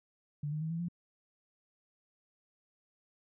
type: tone with pitch steps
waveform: sine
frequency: 146.83 / 152.98 / 159.38 / 166.05 / 173 Hz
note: D3 / D#3 / D#3 / E3 / F3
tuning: 0 / -29 / +42 / +13 / -16 cents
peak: -33 dBFS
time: 0.43-0.885 s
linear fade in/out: 5 ms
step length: 91 ms
effects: none